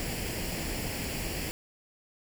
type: noise with comb filter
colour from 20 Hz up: pink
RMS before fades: -34 dBFS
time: 0-1.51 s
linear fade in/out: 0 ms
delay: 0.4 ms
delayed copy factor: +0.6
effects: none